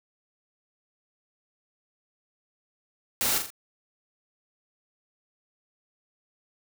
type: noise with echo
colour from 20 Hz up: white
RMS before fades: -26 dBFS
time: 3.21-3.38 s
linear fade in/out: 0 ms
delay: 41 ms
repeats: 3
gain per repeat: -6 dB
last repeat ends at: 3.503 s
effects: none